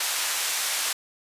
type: band-pass noise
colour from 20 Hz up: white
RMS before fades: -27 dBFS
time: 0-0.93 s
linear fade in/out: 5 ms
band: 800 to 9700 Hz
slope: 12 dB/octave
effects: resampled to 32000 Hz